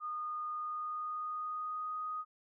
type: tone with pitch glide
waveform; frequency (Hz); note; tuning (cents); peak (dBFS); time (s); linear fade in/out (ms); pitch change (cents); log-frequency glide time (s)
sine; 1226 to 1246; D#6 to D#6; -26 to +2; -36; 0-2.25; 50; +28; 0.52-1.96
effects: none